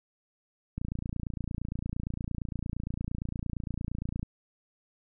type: click train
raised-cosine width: 5 ms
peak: -21 dBFS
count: 100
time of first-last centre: 0.78-4.229 s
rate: 28.7 Hz
effects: none